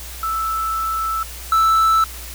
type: tone pair in turn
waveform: sine / triangle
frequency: 1318.5 / 1318.5 Hz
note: E6 / E6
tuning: 0 / 0 cents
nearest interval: unison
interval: 0 cents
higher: neither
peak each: -19 / -10 dBFS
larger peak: second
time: 0.23-1.23 / 1.52-2.04 s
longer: first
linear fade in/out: 2 ms
effects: added 60 Hz sine -34 dBFS peak until 2.34 s + white hiss -35 dBFS RMS until 2.34 s